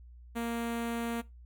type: tone with notch filter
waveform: sawtooth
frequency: 233.1 Hz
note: A#3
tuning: in tune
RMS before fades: -34 dBFS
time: 0.35-1.22 s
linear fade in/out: 20 ms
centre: 5100 Hz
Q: 1.4
effects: noise-tail reverb RT60 0.2 s tail -19 dB re dry + added 60 Hz sine -49 dBFS peak until 1.45 s